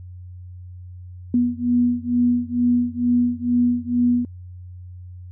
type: beating tone pair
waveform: sine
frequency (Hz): 242.1 / 244.3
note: B3 / B3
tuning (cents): -34 / -19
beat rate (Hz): 2.2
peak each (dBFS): -19 / -20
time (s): 1.34-4.25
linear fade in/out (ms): 2
effects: added 90 Hz sine -35 dBFS peak until 5.31 s